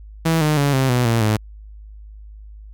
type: tone with pitch steps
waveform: sawtooth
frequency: 163.2 / 152.27 / 142.07 / 132.56 / 123.68 / 115.4 / 107.67 Hz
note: E3 / D#3 / C#3 / C3 / B2 / A#2 / A2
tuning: -17 / -37 / +43 / +23 / +3 / -17 / -37 cents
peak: -11 dBFS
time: 0.25-1.37 s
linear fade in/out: 10 ms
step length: 160 ms
effects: added 52 Hz sine -36 dBFS peak until 2.73 s